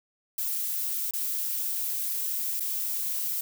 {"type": "noise with dropouts", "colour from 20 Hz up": "violet", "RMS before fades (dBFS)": -30, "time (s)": [0.38, 3.41], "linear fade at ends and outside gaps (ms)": 2, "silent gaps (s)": [[1.109, 1.136], [2.597, 2.605]], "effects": []}